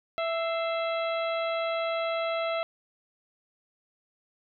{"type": "harmonic tone with a mistuned harmonic", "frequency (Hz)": 661, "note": "E5", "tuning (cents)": 5, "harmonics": [1, 2, 3, 4, 5, 6], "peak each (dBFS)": [-28, -34, -38, -40, -42, -44], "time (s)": [0.18, 2.63], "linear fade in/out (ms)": 0, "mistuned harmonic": 3, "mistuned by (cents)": 82, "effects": []}